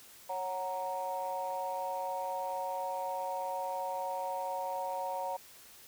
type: chord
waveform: sine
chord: F# major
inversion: second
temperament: equal with one note detuned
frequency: 551.8 / 740 / 932.3 Hz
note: C#5 / F#5 / A#5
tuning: -8 / 0 / 0 cents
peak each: -38 / -38 / -36 dBFS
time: 0.29-5.37 s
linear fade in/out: 10 ms
effects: tanh soft clip ceiling -26 dBFS + white hiss -55 dBFS RMS until 5.87 s